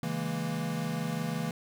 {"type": "chord", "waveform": "square", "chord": "A# half-diminished seventh", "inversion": "first", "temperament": "equal", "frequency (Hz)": [138.59, 164.81, 207.7, 233.1], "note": ["C#3", "E3", "G#3", "A#3"], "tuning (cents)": [0, 0, 0, 0], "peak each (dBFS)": [-40, -34, -40, -37], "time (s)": [0.03, 1.51], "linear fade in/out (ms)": 2, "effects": []}